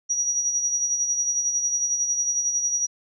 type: tone with tremolo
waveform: sine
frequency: 5780 Hz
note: F#8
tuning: 41 cents flat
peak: -19 dBFS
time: 0.09-2.87 s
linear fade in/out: 20 ms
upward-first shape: sine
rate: 11 Hz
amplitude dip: 50%
effects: none